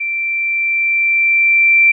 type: tone with level ramp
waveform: sine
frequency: 2349 Hz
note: D7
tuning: in tune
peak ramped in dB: -17 to -6 dBFS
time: 0-1.92 s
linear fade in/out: 10 ms
effects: none